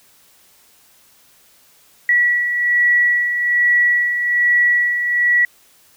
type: beating tone pair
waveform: sine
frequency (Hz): 1937 / 1938.2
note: B6 / B6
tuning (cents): -34 / -33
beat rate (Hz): 1.2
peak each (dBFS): -22 / -13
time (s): 2.09-5.45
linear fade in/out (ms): 2
effects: white hiss -52 dBFS RMS until 5.96 s